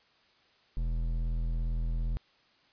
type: tone with hard clipping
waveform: sine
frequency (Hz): 41.2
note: E1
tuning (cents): 0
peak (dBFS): -30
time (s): 0.77-2.17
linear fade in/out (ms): 0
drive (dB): 9
effects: white hiss -65 dBFS RMS until 2.72 s + resampled to 11025 Hz